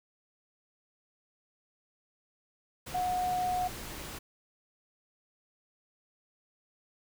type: tone in noise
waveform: sine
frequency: 728 Hz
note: F#5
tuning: 28 cents flat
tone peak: -28 dBFS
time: 2.94-3.68 s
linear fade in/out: 10 ms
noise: pink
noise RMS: -42 dBFS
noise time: 2.86-4.19 s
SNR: +11 dB
effects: none